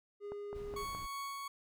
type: tone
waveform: triangle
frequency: 409.4 Hz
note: G#4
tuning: 25 cents flat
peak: -39 dBFS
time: 0.2-0.86 s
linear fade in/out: 50 ms
type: click train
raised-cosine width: 1 ms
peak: -32 dBFS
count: 4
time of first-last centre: 0.32-0.949 s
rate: 4.77 Hz
type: noise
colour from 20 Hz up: brown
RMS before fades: -49 dBFS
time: 0.54-1.07 s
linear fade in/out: 20 ms
type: tone with tremolo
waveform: 40% pulse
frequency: 1112 Hz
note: C#6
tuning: 5 cents sharp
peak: -38 dBFS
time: 0.76-1.48 s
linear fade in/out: 5 ms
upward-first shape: sine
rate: 2.8 Hz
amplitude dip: 25%
effects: none